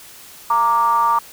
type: ring-modulated tone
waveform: triangle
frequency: 124.2 Hz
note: B2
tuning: 10 cents sharp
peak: -8 dBFS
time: 0.5-1.19 s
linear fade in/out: 5 ms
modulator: 1050 Hz
effects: white hiss -41 dBFS RMS until 1.32 s